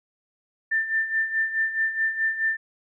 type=tone with tremolo; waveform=sine; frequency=1785 Hz; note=A6; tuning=24 cents sharp; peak=-19 dBFS; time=0.71-2.57 s; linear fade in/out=10 ms; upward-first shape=sine; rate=4.7 Hz; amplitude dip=70%; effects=none